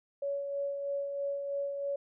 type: tone with tremolo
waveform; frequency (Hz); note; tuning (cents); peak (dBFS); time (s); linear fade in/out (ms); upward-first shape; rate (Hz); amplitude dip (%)
sine; 562; C#5; +24; -30; 0.22-1.96; 5; sine; 3.1; 40
effects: none